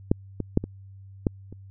clicks, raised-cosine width 3 ms, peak -6 / -15 / -6 / -18 / -8 / -28 dBFS, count 6, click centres 0.115 / 0.403 / 0.574 / 0.64 / 1.268 / 1.526 s, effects added 97 Hz sine -43 dBFS peak until 1.7 s

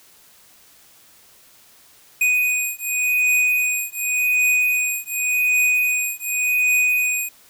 square beating tone pair, 2487 / 2487.88 Hz, D#7 / D#7, -1 / -1 cents, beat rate 0.88 Hz, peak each -21 dBFS, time 2.21-7.29 s, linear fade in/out 5 ms, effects white hiss -51 dBFS RMS until 7.49 s

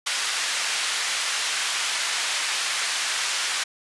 pink band-pass noise, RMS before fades -26 dBFS, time 0.06-3.64 s, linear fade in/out 10 ms, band 1600 to 8400 Hz, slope 12 dB/octave, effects resampled to 24000 Hz

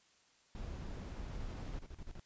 brown noise, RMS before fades -44 dBFS, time 0.55-1.79 s, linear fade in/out 2 ms
brown noise with tremolo, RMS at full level -46 dBFS, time 1.32-2.2 s, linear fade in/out 5 ms, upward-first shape square, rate 12 Hz, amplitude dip 80%
effects white hiss -69 dBFS RMS until 2.25 s + resampled to 16000 Hz

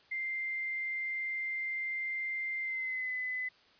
sine tone with pitch glide, 2093 to 2014 Hz, C7 to B6, 0 to +33 cents, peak -33 dBFS, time 0.11-3.49 s, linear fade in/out 10 ms, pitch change -67 cents, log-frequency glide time 2.61-3.13 s, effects white hiss -63 dBFS RMS until 3.79 s + resampled to 11025 Hz

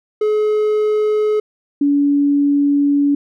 triangle / sine tone pair in turn, 425.6 / 285.3 Hz, G#4 / C#4, +42 / +50 cents, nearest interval perfect fifth, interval 692 cents, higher first, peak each -11 dBFS, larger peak neither, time 0.21-1.4 / 1.81-3.15 s, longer second, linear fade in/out 5 ms, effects none

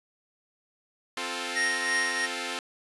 5% pulse chord, F major, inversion second, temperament equal, 261.6 / 349.2 / 440 Hz, C4 / F4 / A4, 0 / 0 / 0 cents, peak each -24 dBFS, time 1.17-2.59 s, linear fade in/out 2 ms
square tone with tremolo, 1863 Hz, A#6, 2 cents flat, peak -24 dBFS, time 1.55-2.27 s, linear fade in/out 20 ms, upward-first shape triangle, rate 3 Hz, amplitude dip 60%
effects resampled to 24000 Hz

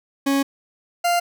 40% pulse tone pair in turn, 275.9 / 696.7 Hz, C#4 / F5, -8 / -4 cents, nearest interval octave + major third, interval 1604 cents, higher second, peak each -16 dBFS, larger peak neither, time 0.26-0.43 / 1.04-1.2 s, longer first, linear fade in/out 10 ms, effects none

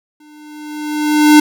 square tone with exponential growth, 300.9 Hz, D4, 42 cents sharp, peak -3 dBFS, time 0.2-1.4 s, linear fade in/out 5 ms, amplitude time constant 260 ms, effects none

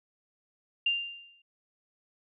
sine tone with exponential decay, 2791 Hz, F7, 2 cents flat, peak -22 dBFS, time 0.86-1.42 s, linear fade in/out 5 ms, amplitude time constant 120 ms, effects none

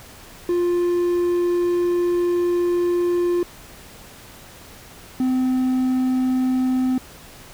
triangle tone pair in turn, 350.8 / 256.8 Hz, F4 / C4, +8 / -32 cents, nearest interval perfect fourth, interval 540 cents, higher first, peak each -15 dBFS, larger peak neither, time 0.49-3.43 / 5.2-6.98 s, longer first, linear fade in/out 2 ms, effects pink hiss -43 dBFS RMS until 7.53 s

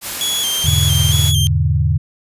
white noise, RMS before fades -24 dBFS, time 0.01-1.33 s, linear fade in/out 50 ms
sawtooth tone with vibrato, 3263 Hz, G#7, 31 cents flat, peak -14 dBFS, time 0.21-1.47 s, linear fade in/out 0 ms, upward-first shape square, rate 2.2 Hz, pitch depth 54 cents each way
sine chord, E dominant seventh, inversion none, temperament equal with one note detuned, 82.41 / 103.83 / 123.47 / 145.31 Hz, E2 / G#2 / B2 / D3, 0 / 0 / 0 / -18 cents, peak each -16 / -18 / -22 / -17 dBFS, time 0.64-1.98 s, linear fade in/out 10 ms
effects resampled to 32000 Hz

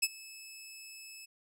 15% pulse tone with ADSR envelope, 2604 Hz, E7, 22 cents flat, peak -17 dBFS, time 0.02-1.26 s, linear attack 14 ms, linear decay 40 ms, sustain -23 dB, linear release 15 ms, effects none

